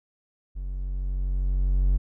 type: tone with level ramp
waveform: triangle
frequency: 46.25 Hz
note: F#1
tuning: in tune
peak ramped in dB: -28 to -15 dBFS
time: 0.55-1.98 s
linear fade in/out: 20 ms
effects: none